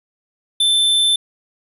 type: tone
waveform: square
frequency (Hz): 3538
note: A7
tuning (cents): +9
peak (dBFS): -13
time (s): 0.6-1.16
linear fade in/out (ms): 5
effects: resampled to 32000 Hz